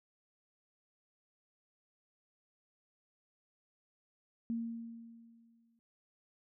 sine tone with exponential decay, 230.6 Hz, A#3, 19 cents flat, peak -32 dBFS, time 4.5-5.79 s, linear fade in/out 0 ms, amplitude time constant 280 ms, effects none

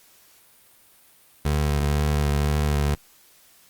25% pulse tone with vibrato, 73.42 Hz, D2, in tune, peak -16 dBFS, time 1.45-2.95 s, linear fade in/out 5 ms, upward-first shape sine, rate 2 Hz, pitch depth 29 cents each way, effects white hiss -55 dBFS RMS until 3.69 s + Opus 48 kbps

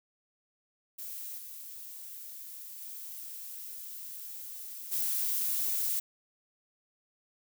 violet noise with level steps, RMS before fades -41 / -45 / -43 / -31 dBFS, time 0.98-6 s, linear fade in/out 10 ms, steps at 1.37 / 2.8 / 4.91 s, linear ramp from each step 20 ms, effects none

